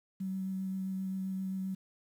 sine tone with vibrato, 190 Hz, F#3, 46 cents sharp, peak -33 dBFS, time 0.2-1.75 s, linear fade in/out 10 ms, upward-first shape sine, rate 7.6 Hz, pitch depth 12 cents each way, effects 10-bit

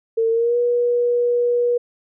sine tone with pitch glide, 452.8 to 482.5 Hz, A4 to B4, +50 to -40 cents, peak -15 dBFS, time 0.17-1.78 s, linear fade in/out 10 ms, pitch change +110 cents, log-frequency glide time 0.3-0.57 s, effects none

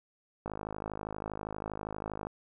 click train, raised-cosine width 1 ms, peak -23 dBFS, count 96, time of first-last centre 0.46-2.27 s, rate 52.5 Hz, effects none

